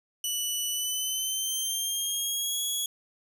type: tone with pitch glide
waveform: 15% pulse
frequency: 2964 to 3346 Hz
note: F#7 to G#7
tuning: +2 to +12 cents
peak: -21 dBFS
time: 0.24-2.86 s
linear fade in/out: 2 ms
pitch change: +210 cents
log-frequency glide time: 0.7-2.62 s
effects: none